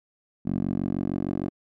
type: tone with band-pass filter sweep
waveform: 10% pulse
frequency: 46.56 Hz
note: F#1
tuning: 12 cents sharp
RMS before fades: -28 dBFS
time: 0.45-1.5 s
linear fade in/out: 20 ms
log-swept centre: 220 to 330 Hz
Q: 1.8
effects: none